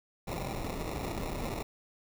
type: noise with sample-and-hold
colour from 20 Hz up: pink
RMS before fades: -36 dBFS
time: 0.27-1.63 s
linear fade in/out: 10 ms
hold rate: 1575 Hz
effects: none